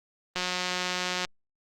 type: click train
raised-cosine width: 0.2 ms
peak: -12 dBFS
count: 162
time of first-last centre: 0.36-1.25 s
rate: 181 Hz
effects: Opus 32 kbps